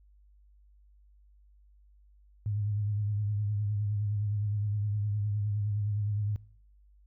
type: tone with vibrato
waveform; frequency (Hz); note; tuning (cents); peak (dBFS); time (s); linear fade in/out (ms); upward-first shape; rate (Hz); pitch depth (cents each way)
sine; 103.83; G#2; 0; -28; 2.46-6.36; 0; triangle; 9.7; 60
effects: noise-tail reverb RT60 0.6 s tail -22 dB re dry + added 50 Hz sine -57 dBFS peak until 7.06 s